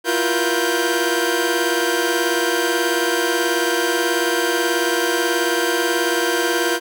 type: tone cluster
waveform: sawtooth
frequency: 337.1 / 355.5 / 477.5 / 1565 Hz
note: E4 / F4 / A#4 / G6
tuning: +39 / +31 / +42 / -3 cents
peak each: -19 dBFS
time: 0.04-6.8 s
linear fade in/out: 50 ms
effects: none